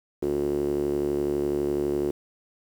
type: tone with band-pass filter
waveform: sawtooth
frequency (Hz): 72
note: D2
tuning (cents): -34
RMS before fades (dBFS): -26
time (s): 0.22-2.11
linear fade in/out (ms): 5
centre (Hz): 370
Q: 6.3
effects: 8-bit